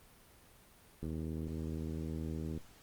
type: click train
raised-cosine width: 3 ms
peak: -28 dBFS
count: 124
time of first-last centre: 1.03-2.575 s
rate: 79.6 Hz
effects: pink hiss -61 dBFS RMS until 2.82 s + Opus 32 kbps